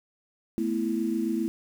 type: chord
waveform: sine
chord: A suspended second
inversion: none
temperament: just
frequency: 220 / 247.5 / 330 Hz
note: A3 / B3 / E4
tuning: 0 / +4 / +2 cents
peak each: -29 / -31 / -28 dBFS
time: 0.58-1.48 s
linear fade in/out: 0 ms
effects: 8-bit